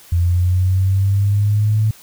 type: linear sweep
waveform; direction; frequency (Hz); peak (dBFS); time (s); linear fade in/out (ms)
sine; up; 85.4 to 109.3; -12; 0.12-1.91; 5
effects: white hiss -44 dBFS RMS until 2.02 s